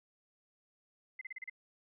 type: tone bursts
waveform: sine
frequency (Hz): 2055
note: C7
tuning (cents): -32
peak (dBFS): -40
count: 6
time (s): 1.19-1.498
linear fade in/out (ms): 5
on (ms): 23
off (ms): 34
effects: none